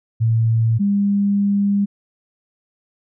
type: tone pair in turn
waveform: sine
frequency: 113.4 / 201.2 Hz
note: A#2 / G3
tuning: -47 / +45 cents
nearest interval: minor seventh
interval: 992 cents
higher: second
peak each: -13 / -14 dBFS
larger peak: first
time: 0.2-0.79 / 0.79-1.86 s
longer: second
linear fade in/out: 20 ms
effects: none